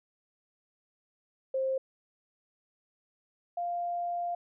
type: tone pair in turn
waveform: sine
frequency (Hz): 529 / 697.7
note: C5 / F5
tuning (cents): +19 / -2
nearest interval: perfect fourth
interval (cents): 479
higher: second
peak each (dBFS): -27 / -30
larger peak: first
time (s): 1.54-1.78 / 3.57-4.35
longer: second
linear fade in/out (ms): 5
effects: none